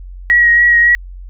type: tone with vibrato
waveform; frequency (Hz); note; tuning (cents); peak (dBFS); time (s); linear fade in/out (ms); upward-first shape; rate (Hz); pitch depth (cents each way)
sine; 1902; A#6; +34; -6; 0.3-0.95; 0; triangle; 3.6; 23
effects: added 45 Hz sine -28 dBFS peak until 1.29 s